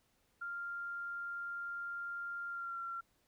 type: tone with pitch glide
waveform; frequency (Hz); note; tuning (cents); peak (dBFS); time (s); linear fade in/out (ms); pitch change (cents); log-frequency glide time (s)
sine; 1395 to 1368.7; F6 to F6; -2 to -35; -39; 0.41-3.01; 10; -33; 2.48-2.79
effects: pink hiss -75 dBFS RMS until 3.27 s